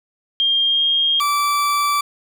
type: tone with pitch glide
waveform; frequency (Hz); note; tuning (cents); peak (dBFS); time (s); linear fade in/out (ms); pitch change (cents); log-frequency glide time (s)
sine; 3209 to 3231; G7 to G#7; +40 to -48; -14; 0.4-1.2; 0; +12; 0.64-0.83
type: tone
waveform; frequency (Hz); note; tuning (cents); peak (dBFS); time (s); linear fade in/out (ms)
40% pulse; 1161; D6; -20; -15; 1.2-2.01; 5
effects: none